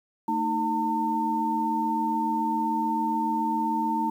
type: tone cluster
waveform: sine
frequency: 224 / 311 / 904 Hz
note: A3 / D#4 / A5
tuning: +31 / -1 / +47 cents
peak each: -30 / -30 / -25 dBFS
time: 0.28-4.1 s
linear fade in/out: 5 ms
effects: 9-bit